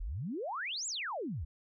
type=exponential two-way sweep; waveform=sine; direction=up then down; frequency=34.98 to 7902 to 61.8 Hz; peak=-35 dBFS; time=0-1.45 s; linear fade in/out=10 ms; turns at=0.87 s; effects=none